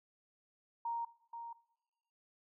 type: tone with echo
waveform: sine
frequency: 932.3 Hz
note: A#5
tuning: in tune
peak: -35 dBFS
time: 0.85-1.05 s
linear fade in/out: 5 ms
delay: 480 ms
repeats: 1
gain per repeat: -8 dB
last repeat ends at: 1.53 s
effects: noise-tail reverb RT60 1.0 s tail -21 dB re dry